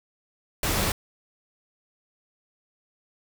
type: noise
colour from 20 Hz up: pink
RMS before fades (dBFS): -25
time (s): 0.63-0.92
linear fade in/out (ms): 2
effects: none